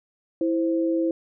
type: tone pair together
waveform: sine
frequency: 329.6 / 523.2 Hz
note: E4 / C5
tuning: 0 / 0 cents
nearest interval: minor sixth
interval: 800 cents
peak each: -21 / -27 dBFS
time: 0.41-1.11 s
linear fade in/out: 2 ms
effects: none